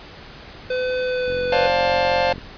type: tone with pitch glide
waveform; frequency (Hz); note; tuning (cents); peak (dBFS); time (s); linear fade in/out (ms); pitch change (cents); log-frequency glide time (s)
square; 506 to 497.6; B4 to B4; +42 to +13; -21; 0.7-1.67; 5; -29; 1-1.42
type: click train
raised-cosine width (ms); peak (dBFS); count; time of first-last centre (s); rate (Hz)
3; -22; 51; 1.28-2.381; 45.4
type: chord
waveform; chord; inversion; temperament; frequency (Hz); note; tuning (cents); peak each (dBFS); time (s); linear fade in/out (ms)
45% pulse; D minor seventh; third; just; 528.6 / 587.3 / 704.8 / 881; C5 / D5 / F5 / A5; +18 / 0 / +16 / +2; -20 / -25 / -22 / -24; 1.52-2.33; 5
effects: pink hiss -40 dBFS RMS until 2.57 s + resampled to 11025 Hz